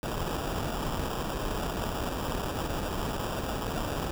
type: noise with sample-and-hold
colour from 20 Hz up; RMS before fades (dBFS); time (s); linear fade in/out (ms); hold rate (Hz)
pink; -32; 0.03-4.11; 0; 2100
effects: none